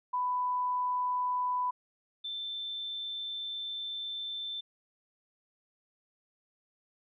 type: tone pair in turn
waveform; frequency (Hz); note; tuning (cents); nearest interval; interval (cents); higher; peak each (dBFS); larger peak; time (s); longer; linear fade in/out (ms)
sine; 995 / 3546; B5 / A7; +13 / +13; octave + minor seventh; 2200; second; -28 / -35; first; 0.13-1.71 / 2.24-4.61; second; 10
effects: none